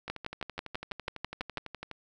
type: two click trains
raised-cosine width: 0.3 ms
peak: -23 / -17 dBFS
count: 23 / 10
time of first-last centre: 0.08-1.913 / 0.1-1.573 s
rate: 12 / 6.11 Hz
effects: none